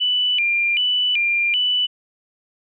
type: tone with vibrato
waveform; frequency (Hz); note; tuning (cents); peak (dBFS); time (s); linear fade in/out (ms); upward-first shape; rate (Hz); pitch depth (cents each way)
sine; 2668; E7; +20; -16; 0-1.87; 20; square; 1.3; 190
effects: none